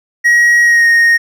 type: tone with pitch glide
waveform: triangle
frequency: 1900 to 1859.8 Hz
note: A#6 to A#6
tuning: +33 to -5 cents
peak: -4 dBFS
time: 0.24-1.18 s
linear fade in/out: 20 ms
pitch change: -38 cents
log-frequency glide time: 0.62-0.87 s
effects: none